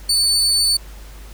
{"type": "tone", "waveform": "30% pulse", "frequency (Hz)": 4496, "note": "C#8", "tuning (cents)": 24, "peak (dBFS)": -11, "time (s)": [0.09, 0.77], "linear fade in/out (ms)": 5, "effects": ["added 50 Hz sine -35 dBFS peak until 1.33 s", "pink hiss -44 dBFS RMS until 1.33 s"]}